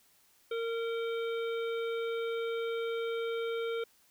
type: harmonic tone with a mistuned harmonic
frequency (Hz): 460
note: A#4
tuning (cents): -23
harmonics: 1 / 3 / 5 / 7 / 8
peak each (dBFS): -32 / -42 / -46 / -49 / -50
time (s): 0.51-3.84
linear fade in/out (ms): 5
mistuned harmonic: 7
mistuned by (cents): -38
effects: white hiss -66 dBFS RMS until 4.1 s